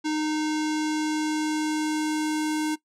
square tone with low-pass filter sweep, 307.7 Hz, D#4, 19 cents flat, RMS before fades -26 dBFS, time 0.04-2.76 s, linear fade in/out 20 ms, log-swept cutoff 6100 to 9700 Hz, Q 1.4, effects noise-tail reverb RT60 0.1 s tail -18 dB re dry

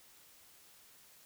silence, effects white hiss -61 dBFS RMS until 1.25 s

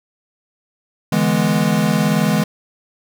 square chord, E dominant seventh, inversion third, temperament equal, 146.83 / 164.81 / 207.7 / 246.9 Hz, D3 / E3 / G#3 / B3, 0 / 0 / 0 / 0 cents, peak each -24 / -19 / -18 / -23 dBFS, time 1.12-2.44 s, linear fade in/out 5 ms, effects none

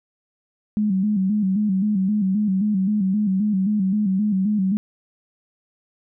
sine tone with vibrato, 200 Hz, G3, 35 cents sharp, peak -17 dBFS, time 0.77-4.77 s, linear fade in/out 0 ms, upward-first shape square, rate 3.8 Hz, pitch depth 93 cents each way, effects none

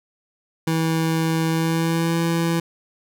25% pulse tone with pitch glide, 162.2 to 166.95 Hz, E3 to E3, -28 to +22 cents, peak -15 dBFS, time 0.67-2.6 s, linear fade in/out 5 ms, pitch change +50 cents, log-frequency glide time 1.5-2.2 s, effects none

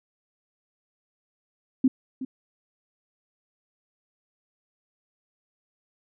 sine tone with echo, 260.8 Hz, C4, 5 cents flat, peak -15 dBFS, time 1.84-1.88 s, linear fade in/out 5 ms, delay 370 ms, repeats 1, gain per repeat -14 dB, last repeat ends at 2.25 s, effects none

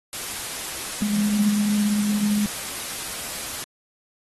sine tone in noise, 207.7 Hz, G#3, in tune, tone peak -19 dBFS, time 1.02-2.46 s, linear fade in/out 0 ms, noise white, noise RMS -31 dBFS, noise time 0.13-3.64 s, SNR +9 dB, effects AAC 32 kbps

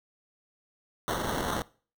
white noise with sample-and-hold, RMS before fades -31 dBFS, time 1.08-1.62 s, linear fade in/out 0 ms, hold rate 2450 Hz, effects noise-tail reverb RT60 0.4 s tail -21 dB re dry

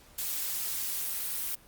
blue noise with amplitude modulation, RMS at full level -31 dBFS, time 0.18-1.55 s, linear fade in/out 5 ms, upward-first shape sine, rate 192 Hz, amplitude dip 45%, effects pink hiss -57 dBFS RMS until 1.67 s + Opus 48 kbps

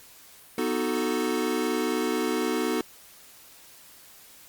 square chord, B dominant seventh, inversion none, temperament equal, 246.9 / 311.1 / 370 / 440 Hz, B3 / D#4 / F#4 / A4, 0 / 0 / 0 / 0 cents, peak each -31 dBFS, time 0.58-2.81 s, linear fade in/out 2 ms, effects white hiss -51 dBFS RMS until 4.48 s + Opus 48 kbps

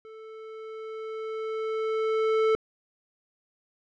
square tone with level ramp, 440 Hz, A4, in tune, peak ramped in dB -44 to -20 dBFS, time 0.05-2.55 s, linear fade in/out 0 ms, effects low-pass 2000 Hz 12 dB/octave

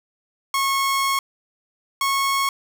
sawtooth tone pair in turn, 1093 / 1097.2 Hz, C#6 / C#6, -25 / -18 cents, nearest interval unison, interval 7 cents, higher second, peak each -15 / -15 dBFS, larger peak neither, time 0.54-1.19 / 2.01-2.49 s, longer first, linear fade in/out 2 ms, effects none

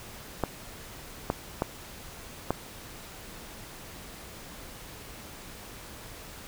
clicks, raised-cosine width 1 ms, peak -11 dBFS, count 4, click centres 0.437 / 1.301 / 1.621 / 2.506 s, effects pink hiss -45 dBFS RMS until 6.47 s

